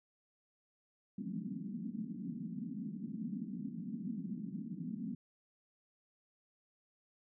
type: band-pass noise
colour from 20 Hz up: white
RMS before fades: -42 dBFS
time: 1.18-5.15 s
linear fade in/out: 5 ms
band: 170 to 250 Hz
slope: 48 dB/octave
effects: none